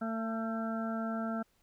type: harmonic tone with a mistuned harmonic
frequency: 224.7 Hz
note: A3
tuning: 37 cents sharp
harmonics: 1 / 2 / 3 / 4 / 6 / 7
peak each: -34 / -47 / -39 / -50 / -41 / -49 dBFS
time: 0.01-1.43 s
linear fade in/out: 10 ms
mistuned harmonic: 4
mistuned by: -29 cents
effects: pink hiss -72 dBFS RMS until 1.62 s